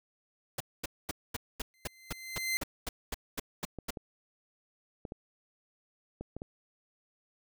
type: noise bursts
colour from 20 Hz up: pink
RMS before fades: -35 dBFS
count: 14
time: 0.58-3.906 s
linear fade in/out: 5 ms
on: 24 ms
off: 230 ms
type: tone with exponential growth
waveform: sawtooth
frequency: 2073 Hz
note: C7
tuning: 17 cents flat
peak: -24 dBFS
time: 1.74-2.57 s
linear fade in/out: 0 ms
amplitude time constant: 180 ms
type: clicks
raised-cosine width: 2 ms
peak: -26 dBFS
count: 7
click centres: 3.787 / 3.972 / 5.052 / 5.121 / 6.21 / 6.366 / 6.419 s
effects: none